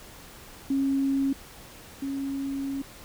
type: tone pair in turn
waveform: sine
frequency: 272.8 / 274.4 Hz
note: C#4 / C#4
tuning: -28 / -17 cents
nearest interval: unison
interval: 11 cents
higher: second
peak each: -22 / -28 dBFS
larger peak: first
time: 0.7-1.33 / 2.02-2.82 s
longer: second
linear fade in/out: 5 ms
effects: pink hiss -47 dBFS RMS until 3.04 s